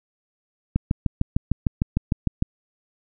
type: click train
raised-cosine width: 5 ms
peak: -7 dBFS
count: 12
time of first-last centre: 0.76-2.424 s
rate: 6.61 Hz
effects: none